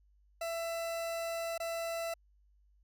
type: tone with dropouts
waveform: 40% pulse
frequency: 667 Hz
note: E5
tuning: 20 cents sharp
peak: -34 dBFS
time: 0.41-2.14 s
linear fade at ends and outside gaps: 5 ms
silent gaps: 1.579-1.6 s
effects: added 50 Hz sine -64 dBFS peak until 2.83 s